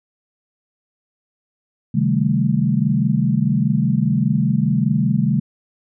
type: tone cluster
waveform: sine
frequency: 133.3 / 154.8 / 194.5 / 219.4 Hz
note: C3 / D#3 / G3 / A3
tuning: +33 / -9 / -13 / -5 cents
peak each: -20 dBFS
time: 1.94-5.4 s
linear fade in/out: 10 ms
effects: none